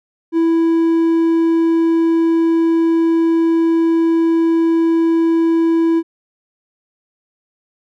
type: tone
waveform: triangle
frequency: 330 Hz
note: E4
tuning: 2 cents sharp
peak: -9 dBFS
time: 0.32-6.03 s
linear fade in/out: 50 ms
effects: none